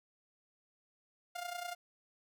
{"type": "tone with amplitude modulation", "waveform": "sawtooth", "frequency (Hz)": 704, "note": "F5", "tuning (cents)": 14, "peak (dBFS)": -33, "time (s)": [1.35, 1.75], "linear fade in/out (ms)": 10, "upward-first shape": "sine", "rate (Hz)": 30.1, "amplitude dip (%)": 70, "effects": []}